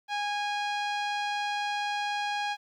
sawtooth tone with low-pass filter, 823 Hz, G#5, 16 cents flat, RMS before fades -31 dBFS, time 0.08-2.57 s, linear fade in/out 50 ms, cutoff 4000 Hz, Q 1.2, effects 11-bit

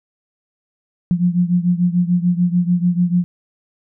sine beating tone pair, 174.61 / 181.41 Hz, F3 / F#3, 0 / -34 cents, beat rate 6.8 Hz, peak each -15 / -18 dBFS, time 1.11-3.24 s, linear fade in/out 0 ms, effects none

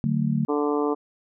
sine chord, D major, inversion none, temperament equal with one note detuned, 146.83 / 185 / 223.1 Hz, D3 / F#3 / A3, 0 / 0 / +24 cents, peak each -24 / -27 / -24 dBFS, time 0.04-0.45 s, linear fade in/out 0 ms
harmonic tone, 146.83 Hz, D3, in tune, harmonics 2 / 3 / 4 / 5 / 6 / 7 / 8, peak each -25 / -24 / -36 / -33 / -34 / -33 / -34 dBFS, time 0.48-0.95 s, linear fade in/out 20 ms
effects none

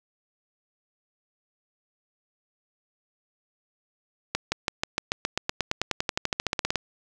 accelerating click train, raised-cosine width 0.2 ms, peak -7 dBFS, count 25, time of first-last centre 4.35-6.757 s, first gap 170 ms, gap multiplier 0.95, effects none

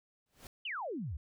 pink noise with exponential growth, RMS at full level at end -47 dBFS, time 0.26-0.47 s, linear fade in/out 1 ms, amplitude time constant 44 ms
sine exponential sweep, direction down, 3177 to 62.6 Hz, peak -36 dBFS, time 0.65-1.17 s, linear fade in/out 5 ms
effects none

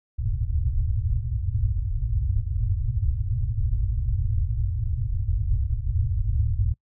white low-pass noise, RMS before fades -24 dBFS, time 0.18-6.74 s, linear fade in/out 10 ms, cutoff 120 Hz, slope 96 dB/octave, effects noise-tail reverb RT60 0.1 s tail -26 dB re dry

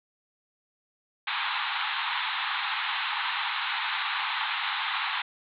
pink band-pass noise, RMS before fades -30 dBFS, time 1.27-5.22 s, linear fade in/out 5 ms, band 810 to 4000 Hz, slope 96 dB/octave, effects none

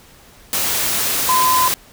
sine tone in noise, 1019 Hz, C6, 46 cents flat, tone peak -13 dBFS, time 1.29-1.68 s, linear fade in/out 0 ms, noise white, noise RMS -19 dBFS, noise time 0.53-1.74 s, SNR +3 dB, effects pink hiss -46 dBFS RMS until 1.92 s

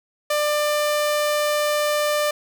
sawtooth tone, 595 Hz, D5, 22 cents sharp, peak -15 dBFS, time 0.3-2.31 s, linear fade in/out 5 ms, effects none

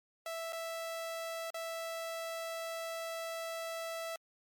sawtooth tone with dropouts, 659.3 Hz, E5, in tune, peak -34 dBFS, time 0.26-4.16 s, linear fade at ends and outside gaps 2 ms, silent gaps 0.524-0.53 / 1.504-1.543 s, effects MP3 96 kbps

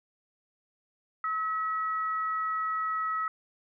sine tone pair together, 1289 / 1931.3 Hz, E6 / B6, -39 / -39 cents, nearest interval perfect fifth, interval 700 cents, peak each -28 / -38 dBFS, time 1.24-3.28 s, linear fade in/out 2 ms, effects none

